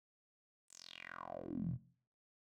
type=tone with band-pass filter sweep; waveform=10% pulse; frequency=43.65 Hz; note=F1; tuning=in tune; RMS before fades=-45 dBFS; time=0.68-1.78 s; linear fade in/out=50 ms; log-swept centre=8900 to 110 Hz; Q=6.3; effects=noise-tail reverb RT60 0.5 s tail -18 dB re dry